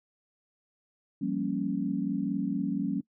sine chord, G half-diminished seventh, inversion third, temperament equal with one note detuned, 171.61 / 196 / 233.1 / 277.2 Hz, F3 / G3 / Bb3 / Db4, -30 / 0 / 0 / 0 cents, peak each -36 / -32 / -34 / -31 dBFS, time 1.21-3.01 s, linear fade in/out 10 ms, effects noise-tail reverb RT60 0.1 s tail -21 dB re dry

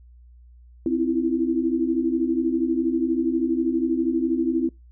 sine tone cluster, 259.4 / 323.6 / 336 Hz, C4 / E4 / E4, -15 / -32 / +33 cents, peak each -24 dBFS, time 0.86-4.69 s, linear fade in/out 2 ms, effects noise-tail reverb RT60 0.2 s tail -24 dB re dry + added 60 Hz sine -46 dBFS peak until 4.91 s

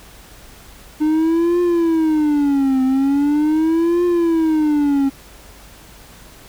triangle tone with vibrato, 302.9 Hz, D#4, 46 cents flat, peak -11 dBFS, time 1-5.1 s, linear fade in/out 20 ms, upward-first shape triangle, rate 0.41 Hz, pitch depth 270 cents each way, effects added 50 Hz sine -45 dBFS peak until 6.48 s + pink hiss -43 dBFS RMS until 6.48 s

